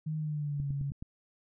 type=tone with pitch glide; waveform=sine; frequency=155.56 to 140.2 Hz; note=D#3 to C#3; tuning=0 to +20 cents; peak=-31 dBFS; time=0.06-0.91 s; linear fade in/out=10 ms; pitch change=-180 cents; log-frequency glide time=0.17-0.68 s
type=click train; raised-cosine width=5 ms; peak=-28 dBFS; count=5; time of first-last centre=0.6-1.025 s; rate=9.42 Hz
effects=none